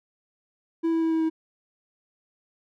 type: tone with pitch steps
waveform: triangle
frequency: 329.6 / 327.3 / 325.1 / 322.8 / 320.6 Hz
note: E4 / E4 / E4 / E4 / E4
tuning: 0 / -12 / -24 / -36 / -48 cents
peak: -19 dBFS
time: 0.83-1.3 s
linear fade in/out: 20 ms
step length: 94 ms
effects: none